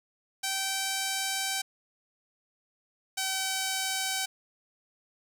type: tone pair in turn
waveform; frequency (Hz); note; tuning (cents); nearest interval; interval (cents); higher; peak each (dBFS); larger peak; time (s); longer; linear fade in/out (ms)
5% pulse; 774 / 766; G5 / G5; -22 / -40; unison; 18; first; -17; neither; 0.43-1.62 / 3.17-4.26; first; 10
effects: none